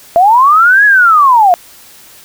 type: linear two-way sweep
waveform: sine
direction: up then down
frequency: 659.3 to 1703 to 679 Hz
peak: -3 dBFS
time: 0.16-1.54 s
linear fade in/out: 0 ms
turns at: 0.85 s
effects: white hiss -38 dBFS RMS until 2.24 s